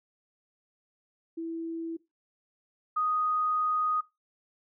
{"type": "tone pair in turn", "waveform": "sine", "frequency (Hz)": [329.6, 1244.4], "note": ["E4", "D#6"], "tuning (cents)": [0, 0], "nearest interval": "octave + major seventh", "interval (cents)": 2300, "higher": "second", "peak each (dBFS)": [-32, -25], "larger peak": "second", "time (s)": [[1.37, 1.97], [2.96, 4.01]], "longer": "second", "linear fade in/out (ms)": 10, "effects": ["noise-tail reverb RT60 0.2 s tail -18 dB re dry"]}